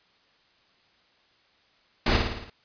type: noise with echo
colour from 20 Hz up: pink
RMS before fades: -22 dBFS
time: 2.06-2.17 s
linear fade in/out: 5 ms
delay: 55 ms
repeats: 6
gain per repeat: -4 dB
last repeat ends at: 2.5 s
effects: white hiss -63 dBFS RMS until 2.64 s + resampled to 11025 Hz